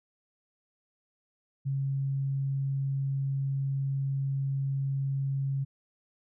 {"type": "tone", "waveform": "sine", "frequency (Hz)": 136.8, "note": "C#3", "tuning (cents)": -23, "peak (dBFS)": -27, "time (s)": [1.65, 5.65], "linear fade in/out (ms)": 20, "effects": []}